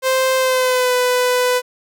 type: tone with pitch glide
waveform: sawtooth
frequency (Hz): 522 to 498.4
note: C5 to B4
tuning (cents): -4 to +16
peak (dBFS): -10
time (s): 0.02-1.62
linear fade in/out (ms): 50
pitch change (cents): -80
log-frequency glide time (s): 0.36-0.93
effects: none